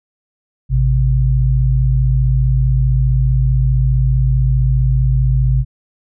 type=tone pair together; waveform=sine; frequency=54.69 / 130 Hz; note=A1 / C3; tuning=-10 / -11 cents; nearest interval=octave + minor third; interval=1499 cents; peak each=-13 dBFS; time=0.69-5.65 s; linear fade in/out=50 ms; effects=none